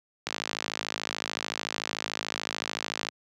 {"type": "click train", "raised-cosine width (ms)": 0.2, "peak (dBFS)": -11, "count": 152, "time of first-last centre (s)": [0.27, 3.087], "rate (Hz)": 53.6, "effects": ["high-pass 150 Hz 12 dB/octave"]}